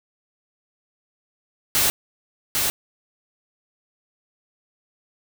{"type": "noise with echo", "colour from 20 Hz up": "white", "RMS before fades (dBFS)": -19, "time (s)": [1.75, 1.9], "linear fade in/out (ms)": 0, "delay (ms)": 800, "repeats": 1, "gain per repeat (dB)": -3, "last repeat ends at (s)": 2.7, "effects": []}